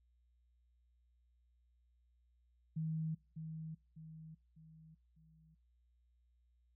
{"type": "tone with echo", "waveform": "sine", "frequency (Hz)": 159, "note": "D#3", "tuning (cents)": 38, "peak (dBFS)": -36, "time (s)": [2.76, 3.15], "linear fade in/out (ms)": 10, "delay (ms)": 600, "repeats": 4, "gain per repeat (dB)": -7, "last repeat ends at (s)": 5.55, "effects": ["noise-tail reverb RT60 0.5 s tail -26 dB re dry", "added 60 Hz sine -70 dBFS peak until 6.75 s"]}